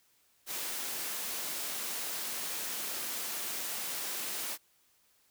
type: high-pass noise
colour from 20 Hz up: white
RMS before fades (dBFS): -37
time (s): 0.46-4.58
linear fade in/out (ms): 50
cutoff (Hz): 210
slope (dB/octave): 12
effects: white hiss -69 dBFS RMS until 5.3 s